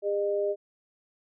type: tone pair together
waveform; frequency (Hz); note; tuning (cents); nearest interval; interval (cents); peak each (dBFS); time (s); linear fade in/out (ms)
sine; 404.5 / 609.2; G#4 / D#5; -46 / -37; perfect fifth; 709; -27 / -28; 0.02-0.56; 50
effects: none